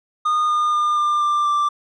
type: tone with pitch steps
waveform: triangle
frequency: 1225 / 1215.1 / 1205.3 / 1195.6 / 1186 / 1176.5 Hz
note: D#6 / D#6 / D6 / D6 / D6 / D6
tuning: -27 / -41 / +45 / +31 / +17 / +3 cents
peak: -14 dBFS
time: 0.25-1.69 s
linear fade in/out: 10 ms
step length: 240 ms
effects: resampled to 22050 Hz